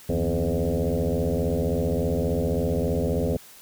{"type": "tone with frequency modulation", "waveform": "sine", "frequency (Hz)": 174.61, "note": "F3", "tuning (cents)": 0, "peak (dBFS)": -21, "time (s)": [0.09, 3.37], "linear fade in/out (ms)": 5, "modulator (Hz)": 83.5, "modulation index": 4.9, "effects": ["white hiss -48 dBFS RMS until 3.61 s"]}